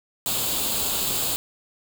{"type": "noise with comb filter", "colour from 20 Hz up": "white", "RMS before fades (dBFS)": -25, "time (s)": [0.26, 1.36], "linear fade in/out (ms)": 0, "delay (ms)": 0.26, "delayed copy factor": 0.65, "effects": []}